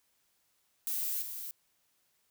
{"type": "noise with level steps", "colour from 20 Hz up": "violet", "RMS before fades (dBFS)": [-34, -41], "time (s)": [0.87, 1.51], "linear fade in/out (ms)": 0, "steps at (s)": 1.21, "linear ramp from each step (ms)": 20, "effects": ["white hiss -74 dBFS RMS until 2.3 s"]}